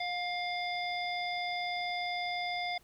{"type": "harmonic tone with a mistuned harmonic", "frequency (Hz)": 704, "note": "F5", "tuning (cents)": 14, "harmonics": [1, 3, 5, 7], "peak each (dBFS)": [-35, -37, -41, -44], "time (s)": [0, 2.78], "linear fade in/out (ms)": 5, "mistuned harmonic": 1, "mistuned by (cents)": 21, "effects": ["pink hiss -64 dBFS RMS until 2.83 s"]}